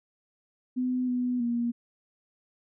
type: tone with pitch steps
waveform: sine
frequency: 252.4 / 248 / 237.2 Hz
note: B3 / B3 / A#3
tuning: +38 / +7 / +30 cents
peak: -25 dBFS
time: 0.76-1.72 s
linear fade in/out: 20 ms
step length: 320 ms
effects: none